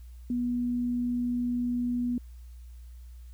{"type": "tone", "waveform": "sine", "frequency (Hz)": 243.6, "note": "B3", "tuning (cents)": -24, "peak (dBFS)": -26, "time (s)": [0.3, 2.18], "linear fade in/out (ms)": 2, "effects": ["added 60 Hz sine -43 dBFS peak until 3.33 s", "white hiss -66 dBFS RMS until 3.33 s"]}